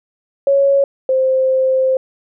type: tone pair in turn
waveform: sine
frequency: 554.4 / 523.3 Hz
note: C#5 / C5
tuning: 0 / 0 cents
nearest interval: minor second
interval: 100 cents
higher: first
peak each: -9 / -11 dBFS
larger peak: first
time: 0.47-0.84 / 1.09-1.97 s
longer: second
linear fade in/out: 2 ms
effects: none